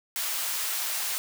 white high-pass noise, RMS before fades -30 dBFS, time 0.16-1.18 s, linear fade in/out 0 ms, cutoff 780 Hz, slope 12 dB/octave, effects none

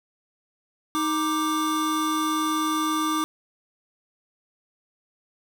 square tone pair together, 312.8 / 1181 Hz, D#4 / D6, +9 / +9 cents, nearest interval octave + major seventh, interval 2300 cents, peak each -26 dBFS, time 0.95-3.24 s, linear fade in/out 0 ms, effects none

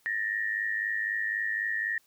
sine tone pair together, 1775 / 1878.9 Hz, A6 / A#6, +15 / +13 cents, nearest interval minor second, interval 98 cents, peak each -31 / -30 dBFS, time 0.06-1.98 s, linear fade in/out 0 ms, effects white hiss -66 dBFS RMS until 2.06 s

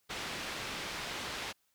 white low-pass noise, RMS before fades -40 dBFS, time 0.09-1.53 s, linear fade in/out 20 ms, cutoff 3600 Hz, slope 12 dB/octave, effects white hiss -75 dBFS RMS until 1.74 s

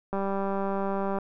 click train, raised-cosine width 1 ms, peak -17 dBFS, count 208, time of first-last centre 0.13-1.186 s, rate 196 Hz, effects none

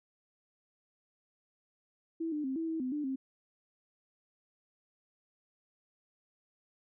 sine tone with pitch steps, 327.7 / 299.8 / 264.7 / 326.4 / 322.9 / 255.3 / 296.8 / 265.8 Hz, E4 / D4 / C4 / E4 / E4 / C4 / D4 / C4, -10 / +36 / +20 / -17 / -36 / -42 / +18 / +27 cents, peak -32 dBFS, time 2.2-3.16 s, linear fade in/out 10 ms, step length 120 ms, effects none

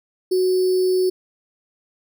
sine tone with sample-and-hold, 370 Hz, F#4, in tune, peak -15 dBFS, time 0.31-1.1 s, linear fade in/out 10 ms, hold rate 4900 Hz, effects none

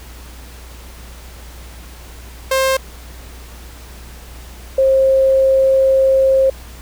sawtooth / sine tone pair in turn, 530 / 533.1 Hz, C5 / C5, +22 / +32 cents, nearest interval unison, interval 10 cents, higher second, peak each -9 dBFS, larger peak neither, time 2.51-2.77 / 4.78-6.5 s, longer second, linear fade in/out 5 ms, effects added 60 Hz sine -34 dBFS peak until 6.81 s + pink hiss -40 dBFS RMS until 6.81 s

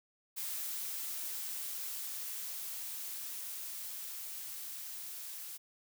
blue noise with level ramp, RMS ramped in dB -39 to -45 dBFS, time 0.36-5.58 s, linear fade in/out 20 ms, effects none

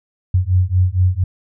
sine beating tone pair, 89.6 / 93.9 Hz, F2 / F#2, +45 / +26 cents, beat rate 4.3 Hz, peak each -15 dBFS, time 0.34-1.24 s, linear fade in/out 5 ms, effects none

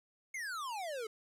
square exponential sweep, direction down, 2200 to 421.8 Hz, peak -39 dBFS, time 0.34-1.07 s, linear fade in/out 5 ms, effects low-pass 12000 Hz 12 dB/octave + 11-bit

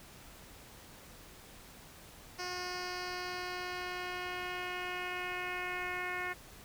10% pulse tone with low-pass filter sweep, 360.8 Hz, F#4, 44 cents flat, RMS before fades -39 dBFS, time 2.38-6.34 s, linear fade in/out 20 ms, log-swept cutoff 5300 to 2100 Hz, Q 2.9, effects pink hiss -54 dBFS RMS until 6.64 s

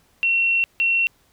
sine tone bursts at uneven times, 2723 Hz, F7, 44 cents flat, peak -16 dBFS, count 2, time 0.23-0.64 / 0.8-1.07 s, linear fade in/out 0 ms, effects pink hiss -60 dBFS RMS until 1.32 s

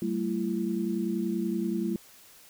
sine tone cluster, 192.5 / 223 / 337 Hz, G3 / A3 / E4, -31 / +23 / +38 cents, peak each -31 dBFS, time 0.02-1.96 s, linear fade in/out 2 ms, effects white hiss -54 dBFS RMS until 2.49 s

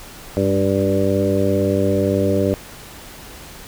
harmonic tone with a mistuned harmonic, 97.7 Hz, G2, 5 cents flat, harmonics 1 / 2 / 3 / 4 / 5 / 6, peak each -22 / -22 / -22 / -22 / -22 / -22 dBFS, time 0.37-2.54 s, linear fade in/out 0 ms, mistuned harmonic 2, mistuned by +25 cents, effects pink hiss -38 dBFS RMS until 3.67 s

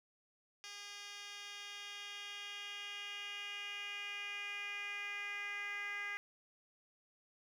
10% pulse tone with band-pass filter sweep, 407.3 Hz, G#4, 34 cents flat, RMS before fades -45 dBFS, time 0.64-6.17 s, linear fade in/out 0 ms, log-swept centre 4200 to 2000 Hz, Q 3.6, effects 12-bit

